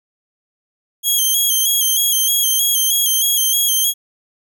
5% pulse tone with vibrato, 3225 Hz, G7, 48 cents sharp, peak -6 dBFS, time 1.03-3.94 s, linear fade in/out 50 ms, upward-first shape square, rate 3.2 Hz, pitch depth 44 cents each way, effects none

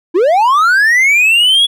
triangle linear sweep, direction up, 311.1 to 3400 Hz, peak -5 dBFS, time 0.14-1.67 s, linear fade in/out 20 ms, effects none

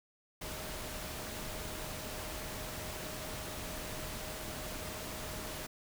sine tone in noise, 621 Hz, D#5, 3 cents flat, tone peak -50 dBFS, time 0.41-5.67 s, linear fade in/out 10 ms, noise pink, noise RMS -42 dBFS, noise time 0.41-5.67 s, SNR -11 dB, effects none

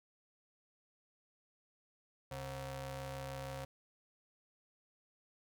sawtooth ring-modulated tone, 201.2 Hz, G3, 45 cents sharp, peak -35 dBFS, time 2.31-3.65 s, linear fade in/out 5 ms, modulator 335 Hz, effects none

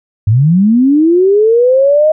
sine linear sweep, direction up, 97.4 to 630 Hz, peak -5 dBFS, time 0.27-2.12 s, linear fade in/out 5 ms, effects none

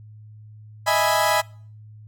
30% pulse chord, E major seventh, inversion third, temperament equal, 622.3 / 659.3 / 830.6 / 987.8 Hz, D#5 / E5 / G#5 / B5, 0 / 0 / 0 / 0 cents, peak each -21 / -22 / -20 / -20 dBFS, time 0.86-1.42 s, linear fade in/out 20 ms, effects noise-tail reverb RT60 0.5 s tail -25 dB re dry + added 107 Hz sine -41 dBFS peak until 2.07 s

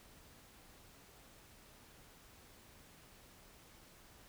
silence, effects pink hiss -61 dBFS RMS until 4.28 s

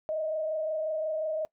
sine tone with frequency modulation, 627 Hz, D#5, 13 cents sharp, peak -28 dBFS, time 0.09-1.45 s, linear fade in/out 0 ms, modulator 25.6 Hz, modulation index 0.67, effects noise-tail reverb RT60 0.1 s tail -22 dB re dry

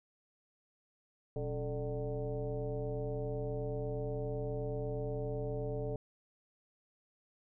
sine tone with frequency modulation, 280 Hz, C#4, 18 cents sharp, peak -34 dBFS, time 1.36-5.96 s, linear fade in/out 2 ms, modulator 157 Hz, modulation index 2, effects none

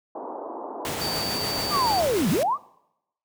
white band-pass noise, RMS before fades -35 dBFS, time 0.15-2.03 s, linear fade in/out 5 ms, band 250 to 1000 Hz, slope 48 dB/octave
pink noise with tremolo, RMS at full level -29 dBFS, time 0.85-2.43 s, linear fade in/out 0 ms, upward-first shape triangle, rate 6.9 Hz, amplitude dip 25%
sine tone, 4600 Hz, D8, 37 cents flat, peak -28 dBFS, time 1.01-2 s, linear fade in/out 5 ms
sine linear two-way sweep, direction down then up, 1240 to 142.3 to 1240 Hz, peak -20 dBFS, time 1.7-2.58 s, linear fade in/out 50 ms, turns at 2.3 s
effects noise-tail reverb RT60 0.8 s tail -22 dB re dry + high-pass 80 Hz 12 dB/octave

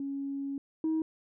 sine tone pair in turn, 277.2 / 317.9 Hz, C#4 / D#4, 0 / +37 cents, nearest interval major second, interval 237 cents, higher second, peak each -32 / -25 dBFS, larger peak second, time 0-0.58 / 0.84-1.02 s, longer first, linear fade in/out 2 ms, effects tanh soft clip ceiling -24 dBFS

